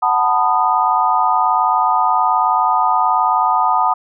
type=chord; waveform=sine; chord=B dominant seventh; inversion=second; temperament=just; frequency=740.8 / 889 / 987.8 / 1234.7 Hz; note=F#5 / A5 / B5 / D#6; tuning=+2 / +18 / 0 / -14 cents; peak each=-18 / -17 / -18 / -17 dBFS; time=0.02-3.94 s; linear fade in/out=10 ms; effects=none